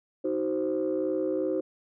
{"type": "chord", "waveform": "sine", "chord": "C diminished", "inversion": "first", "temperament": "just", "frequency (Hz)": [314, 376.7, 523.3], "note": ["Eb4", "Gb4", "C5"], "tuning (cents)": [16, 31, 0], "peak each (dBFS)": -29, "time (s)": [0.24, 1.61], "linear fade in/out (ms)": 10, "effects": ["tanh soft clip ceiling -19 dBFS"]}